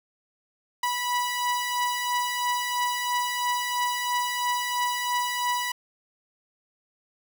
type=beating tone pair; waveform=sawtooth; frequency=978 / 981 Hz; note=B5 / B5; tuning=-17 / -12 cents; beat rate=3 Hz; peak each=-28 / -22 dBFS; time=0.83-5.72 s; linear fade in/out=5 ms; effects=none